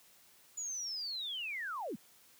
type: linear sweep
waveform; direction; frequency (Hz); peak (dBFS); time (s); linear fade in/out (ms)
sine; down; 6980 to 156.9; -37; 0.57-1.96; 10
effects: white hiss -63 dBFS RMS until 2.39 s + high-pass 60 Hz 12 dB/octave